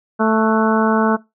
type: harmonic tone with a mistuned harmonic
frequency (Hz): 220.4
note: A3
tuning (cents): +3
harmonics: 1 / 2 / 3 / 4 / 5 / 6 / 7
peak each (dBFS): -16 / -19 / -21 / -22 / -23 / -24 / -24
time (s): 0.19-1.17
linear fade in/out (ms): 20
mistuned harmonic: 7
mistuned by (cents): -58
effects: noise-tail reverb RT60 0.2 s tail -20 dB re dry